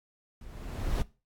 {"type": "noise with level ramp", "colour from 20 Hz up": "brown", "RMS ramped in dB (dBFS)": [-47, -27], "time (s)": [0.41, 1.02], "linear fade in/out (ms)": 2, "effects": ["noise-tail reverb RT60 0.3 s tail -19 dB re dry", "AAC 64 kbps"]}